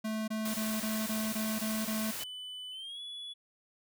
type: tone bursts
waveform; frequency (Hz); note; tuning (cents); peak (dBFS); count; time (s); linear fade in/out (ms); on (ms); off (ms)
square; 218; A3; -16; -33; 8; 0.04-2.114; 10; 240; 22
type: noise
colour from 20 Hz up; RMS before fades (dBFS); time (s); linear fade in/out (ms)
white; -39; 0.45-2.24; 5
type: tone with pitch glide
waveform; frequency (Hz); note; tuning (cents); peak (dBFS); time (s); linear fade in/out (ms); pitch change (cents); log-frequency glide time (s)
triangle; 3000 to 3407; F#7 to G#7; +23 to +44; -39; 2.19-3.34; 20; +221; 2.71-3.01
effects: none